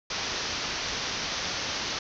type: low-pass noise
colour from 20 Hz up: white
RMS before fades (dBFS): -32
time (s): 0.1-1.99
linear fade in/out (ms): 5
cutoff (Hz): 6200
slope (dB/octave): 96
effects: none